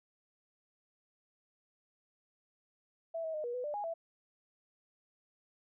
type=tone with pitch steps; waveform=sine; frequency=660 / 641 / 613 / 480.9 / 498.1 / 592 / 825 / 663 Hz; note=E5 / E5 / D#5 / B4 / B4 / D5 / G#5 / E5; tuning=+2 / -49 / -26 / -46 / +15 / +14 / -12 / +10 cents; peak=-35 dBFS; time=3.14-3.94 s; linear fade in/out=10 ms; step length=100 ms; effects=none